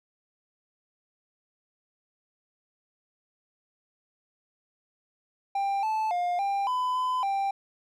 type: tone with pitch steps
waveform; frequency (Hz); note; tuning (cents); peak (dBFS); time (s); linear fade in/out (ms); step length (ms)
triangle; 792 / 873 / 708 / 795 / 1005 / 1012 / 788; G5 / A5 / F5 / G5 / B5 / B5 / G5; +18 / -14 / +23 / +24 / +30 / +42 / +9; -23; 5.55-7.51; 5; 280
effects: none